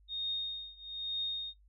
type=tone with tremolo; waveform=sine; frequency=3700 Hz; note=A#7; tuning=14 cents flat; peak=-31 dBFS; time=0.08-1.54 s; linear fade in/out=50 ms; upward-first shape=triangle; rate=1.1 Hz; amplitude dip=95%; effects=noise-tail reverb RT60 0.1 s tail -19 dB re dry + added 50 Hz sine -60 dBFS peak until 1.68 s